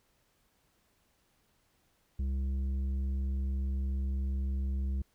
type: tone with tanh clipping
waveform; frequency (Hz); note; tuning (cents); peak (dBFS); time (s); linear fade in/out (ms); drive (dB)
triangle; 66.9; C2; +39; -31; 2.19-5.02; 5; 12
effects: pink hiss -72 dBFS RMS until 5.14 s